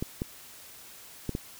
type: clicks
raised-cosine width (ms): 3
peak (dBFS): -17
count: 4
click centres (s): 0.025 / 0.219 / 1.293 / 1.351
effects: white hiss -49 dBFS RMS until 1.59 s